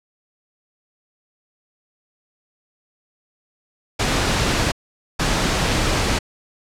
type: noise bursts at uneven times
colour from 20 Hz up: pink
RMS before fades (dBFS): -19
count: 2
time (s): 3.99-4.72 / 5.19-6.19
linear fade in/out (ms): 10
effects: low-pass 7000 Hz 12 dB/octave